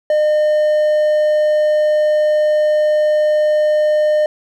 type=tone; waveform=triangle; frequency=607 Hz; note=D#5; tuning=43 cents flat; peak=-9 dBFS; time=0.1-4.26 s; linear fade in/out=2 ms; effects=none